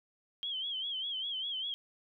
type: tone with vibrato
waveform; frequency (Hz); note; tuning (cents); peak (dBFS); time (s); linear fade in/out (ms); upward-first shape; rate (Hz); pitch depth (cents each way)
sine; 3195; G7; +32; -34; 0.43-1.74; 0; sine; 5; 94
effects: none